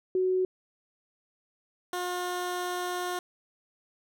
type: tone pair in turn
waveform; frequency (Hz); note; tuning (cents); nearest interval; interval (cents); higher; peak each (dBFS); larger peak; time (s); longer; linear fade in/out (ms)
sine / 15% pulse; 371.2 / 358.3; F#4 / F4; +6 / +44; minor second; 62; first; -23 / -24; first; 0.15-0.45 / 1.93-3.19; second; 2
effects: none